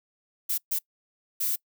violet noise bursts at uneven times, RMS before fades -27 dBFS, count 3, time 0.49-0.58 / 0.71-0.79 / 1.4-1.56 s, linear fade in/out 10 ms, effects noise-tail reverb RT60 0.1 s tail -24 dB re dry

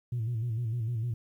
sine tone with vibrato, 116 Hz, A#2, 8 cents flat, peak -27 dBFS, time 0.12-1.14 s, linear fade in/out 5 ms, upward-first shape square, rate 6.6 Hz, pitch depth 79 cents each way, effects tanh soft clip ceiling -26 dBFS + 11-bit

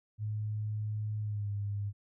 sine tone with pitch glide, 106.6 to 101.73 Hz, G#2 to G#2, +46 to -35 cents, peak -32 dBFS, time 0.18-1.93 s, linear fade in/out 50 ms, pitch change -81 cents, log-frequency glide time 1.2-1.5 s, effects none

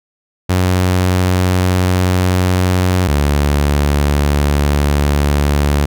sawtooth tone pair in turn, 91.6 / 72.28 Hz, F#2 / D2, -17 / -27 cents, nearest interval major third, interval 410 cents, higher first, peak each -7 dBFS, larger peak neither, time 0.49-3.08 / 3.08-5.86 s, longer second, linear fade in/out 10 ms, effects none

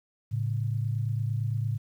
sine tone pair together, 110 / 138.82 Hz, A2 / C#3, 0 / +3 cents, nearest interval major third, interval 403 cents, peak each -27 / -32 dBFS, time 0.31-1.78 s, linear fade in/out 20 ms, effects 10-bit

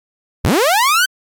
sawtooth linear sweep, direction up, 39.95 to 1568 Hz, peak -7 dBFS, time 0.44-1.06 s, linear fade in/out 10 ms, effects MP3 96 kbps

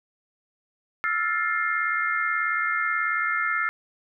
sine chord, F major seventh, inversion third, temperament equal with one note detuned, 1318.5 / 1396.9 / 1760 / 2117 Hz, E6 / F6 / A6 / C7, 0 / 0 / 0 / +20 cents, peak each -28 dBFS, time 1.04-3.69 s, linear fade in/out 0 ms, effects none

